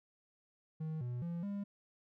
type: tone with pitch steps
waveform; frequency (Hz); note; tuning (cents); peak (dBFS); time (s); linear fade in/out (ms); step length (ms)
triangle; 157.7 / 122.4 / 170.7 / 201.3; D#3 / B2 / F3 / G3; +24 / -15 / -39 / +46; -35; 0.8-1.64; 10; 210
effects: none